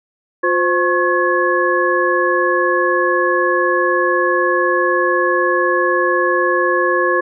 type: tone cluster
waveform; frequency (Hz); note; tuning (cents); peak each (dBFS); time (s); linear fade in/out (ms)
sine; 355 / 519 / 1089 / 1694; F4 / C5 / C#6 / G#6; +28 / -14 / -31 / +34; -18; 0.43-7.21; 10
effects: none